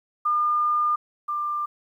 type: tone pair in turn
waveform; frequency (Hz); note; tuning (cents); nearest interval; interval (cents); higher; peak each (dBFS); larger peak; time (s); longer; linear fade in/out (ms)
sine; 1208 / 1191.4; D6 / D6; +48 / +24; unison; 24; first; -19 / -24; first; 0.25-0.96 / 1.28-1.66; first; 10
effects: 10-bit